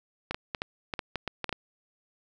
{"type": "clicks", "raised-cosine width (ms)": 0.3, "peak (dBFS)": -15, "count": 11, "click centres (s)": [0.31, 0.345, 0.548, 0.619, 0.938, 0.992, 1.157, 1.277, 1.443, 1.493, 1.527], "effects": []}